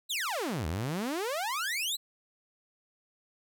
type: exponential two-way sweep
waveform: sawtooth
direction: down then up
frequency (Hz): 4167 to 73.42 to 4167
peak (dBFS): -27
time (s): 0.09-1.97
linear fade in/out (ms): 20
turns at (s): 0.67
effects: none